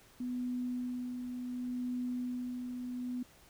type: tone with tremolo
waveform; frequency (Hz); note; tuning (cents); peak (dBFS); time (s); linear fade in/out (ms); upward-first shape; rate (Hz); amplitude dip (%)
sine; 248.2; B3; +9; -33; 0.2-3.23; 5; sine; 0.69; 40
effects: pink hiss -61 dBFS RMS until 3.49 s